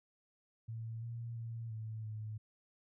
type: tone with pitch steps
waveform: sine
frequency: 113.3 / 116.8 / 114.9 / 110.1 / 108.1 Hz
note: A#2 / A#2 / A#2 / A2 / A2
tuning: -49 / +4 / -25 / +2 / -30 cents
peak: -40 dBFS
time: 0.68-2.38 s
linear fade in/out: 10 ms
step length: 340 ms
effects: none